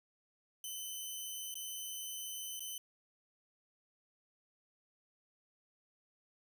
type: tone with dropouts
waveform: 10% pulse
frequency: 3039 Hz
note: F#7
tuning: 46 cents sharp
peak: -33 dBFS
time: 0.64-2.78 s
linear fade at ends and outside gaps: 2 ms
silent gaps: 1.542-1.554 / 2.595-2.604 s
effects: none